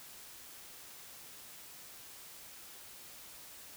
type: silence
effects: white hiss -52 dBFS RMS until 3.76 s